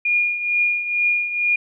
sine tone with tremolo, 2428 Hz, D#7, 43 cents flat, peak -14 dBFS, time 0.05-1.56 s, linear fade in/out 5 ms, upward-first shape triangle, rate 2.2 Hz, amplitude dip 70%, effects none

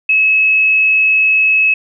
sine tone with frequency modulation, 2580 Hz, E7, 38 cents flat, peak -8 dBFS, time 0.09-1.74 s, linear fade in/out 5 ms, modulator 47.6 Hz, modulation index 0.24, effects none

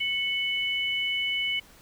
sine tone pair together, 2209 / 2986 Hz, C#7 / F#7, -7 / +15 cents, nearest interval perfect fourth, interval 522 cents, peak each -28 dBFS, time 0-1.6 s, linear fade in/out 10 ms, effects pink hiss -54 dBFS RMS until 1.81 s

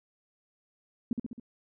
sine tone with echo, 237.5 Hz, A#3, 33 cents sharp, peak -24 dBFS, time 1.11-1.13 s, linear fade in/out 2 ms, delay 67 ms, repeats 4, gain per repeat -4 dB, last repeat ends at 1.398 s, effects none

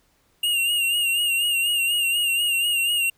square tone with vibrato, 2809 Hz, F7, 9 cents sharp, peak -20 dBFS, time 0.43-3.1 s, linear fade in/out 5 ms, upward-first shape sine, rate 4.1 Hz, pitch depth 51 cents each way, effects pink hiss -64 dBFS RMS until 3.17 s

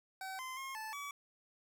25% pulse tone with pitch steps, 763 / 1035 / 1072 / 874 / 1141 Hz, G5 / C6 / C6 / A5 / C#6, -47 / -19 / +42 / -12 / +50 cents, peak -38 dBFS, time 0.21-1.11 s, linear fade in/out 2 ms, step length 180 ms, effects none

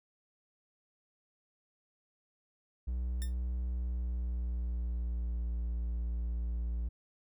triangle tone with pitch glide, 61.4 to 58.32 Hz, B1 to A#1, -9 to +1 cents, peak -30 dBFS, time 2.87-6.89 s, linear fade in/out 10 ms, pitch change -90 cents, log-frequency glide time 3.55-5.53 s
5% pulse tone with exponential decay, 1800 Hz, A6, 39 cents sharp, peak -29 dBFS, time 3.22-3.34 s, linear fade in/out 0 ms, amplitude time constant 26 ms
effects none

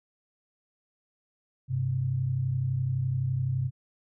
sine tone pair together, 99 / 130.82 Hz, G2 / C3, +18 / 0 cents, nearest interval perfect fourth, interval 482 cents, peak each -32 / -26 dBFS, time 1.68-3.71 s, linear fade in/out 50 ms, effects none

